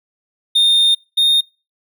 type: tone pair in turn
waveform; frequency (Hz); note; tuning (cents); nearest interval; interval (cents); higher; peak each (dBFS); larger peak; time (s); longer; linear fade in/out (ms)
triangle; 3649 / 3677; A#7 / A#7; -38 / -24; unison; 14; second; -8 / -9; first; 0.55-0.95 / 1.17-1.41; first; 10
effects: noise-tail reverb RT60 0.3 s tail -25 dB re dry